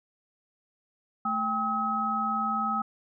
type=tone cluster; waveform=sine; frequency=219.6 / 793 / 1279 Hz; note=A3 / G5 / D#6; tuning=-3 / +20 / +47 cents; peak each=-33 / -32 / -27 dBFS; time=1.25-2.82 s; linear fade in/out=5 ms; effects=none